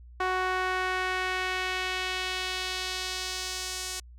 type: tone with band-pass filter sweep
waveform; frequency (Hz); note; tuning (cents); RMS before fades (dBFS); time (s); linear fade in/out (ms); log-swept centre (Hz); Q
sawtooth; 370.6; F#4; +3; -31; 0.2-4; 5; 1200 to 6800; 1.2
effects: added 60 Hz sine -46 dBFS peak until 4.18 s